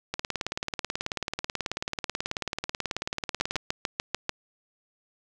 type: two click trains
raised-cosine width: 0.2 ms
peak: -12 / -9 dBFS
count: 64 / 7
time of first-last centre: 0.14-3.564 / 3.41-4.294 s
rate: 18.4 / 6.79 Hz
effects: none